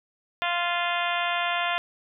harmonic tone with a mistuned harmonic, 347.8 Hz, F4, 7 cents flat, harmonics 2 / 3 / 4 / 5 / 6 / 7 / 8 / 9 / 10, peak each -29 / -31 / -32 / -33 / -34 / -34 / -35 / -36 / -36 dBFS, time 0.42-1.78 s, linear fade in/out 0 ms, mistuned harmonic 7, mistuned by +29 cents, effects none

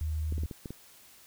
sine tone, 77.78 Hz, D#2, in tune, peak -29 dBFS, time 0.01-0.46 s, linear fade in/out 0 ms
clicks, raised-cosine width 3 ms, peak -26 dBFS, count 6, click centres 0.324 / 0.381 / 0.435 / 0.512 / 0.658 / 0.706 s
effects white hiss -56 dBFS RMS until 1.26 s

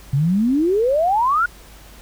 sine exponential sweep, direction up, 130.81 to 1461 Hz, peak -14 dBFS, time 0.13-1.46 s, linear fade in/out 5 ms, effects added 50 Hz sine -43 dBFS peak until 2.01 s + pink hiss -45 dBFS RMS until 2.01 s

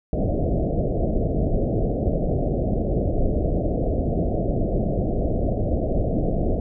pink low-pass noise, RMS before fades -22 dBFS, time 0.13-6.6 s, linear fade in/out 2 ms, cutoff 700 Hz, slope 96 dB/octave, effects none

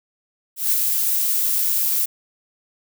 violet noise with ADSR envelope, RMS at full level -17 dBFS, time 0.56-2.06 s, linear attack 160 ms, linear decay 25 ms, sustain -3 dB, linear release 13 ms, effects none

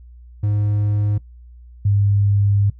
triangle / sine tone pair in turn, 103.83 / 101.05 Hz, G#2 / G#2, 0 / -47 cents, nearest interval unison, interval 47 cents, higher first, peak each -14 / -13 dBFS, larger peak second, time 0.43-1.18 / 1.85-2.7 s, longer second, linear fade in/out 5 ms, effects noise-tail reverb RT60 0.1 s tail -19 dB re dry + added 60 Hz sine -39 dBFS peak until 2.79 s

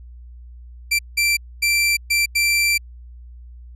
sawtooth tone bursts at uneven times, 2349 Hz, D7, in tune, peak -12 dBFS, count 5, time 0.91-0.99 / 1.17-1.37 / 1.62-1.97 / 2.1-2.26 / 2.35-2.78 s, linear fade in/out 10 ms, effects added 60 Hz sine -37 dBFS peak until 3.75 s + resampled to 32000 Hz

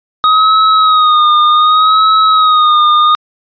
square tone with vibrato, 1252 Hz, D#6, 10 cents sharp, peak -6 dBFS, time 0.24-3.15 s, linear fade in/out 0 ms, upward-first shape sine, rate 0.66 Hz, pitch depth 53 cents each way, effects resampled to 11025 Hz

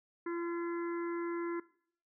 harmonic tone, 341.6 Hz, F4, 38 cents flat, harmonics 1 / 3 / 4 / 5 / 6, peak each -35 / -45 / -47 / -49 / -51 dBFS, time 0.26-1.6 s, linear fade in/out 5 ms, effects noise-tail reverb RT60 0.6 s tail -20 dB re dry

